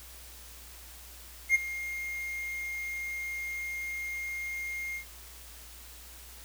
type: tone with ADSR envelope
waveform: triangle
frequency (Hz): 2129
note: C7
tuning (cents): +30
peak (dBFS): -16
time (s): 1.49-5.05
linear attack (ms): 57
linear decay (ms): 20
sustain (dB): -16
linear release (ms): 95
effects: added 60 Hz sine -51 dBFS peak until 6.44 s + white hiss -50 dBFS RMS until 6.44 s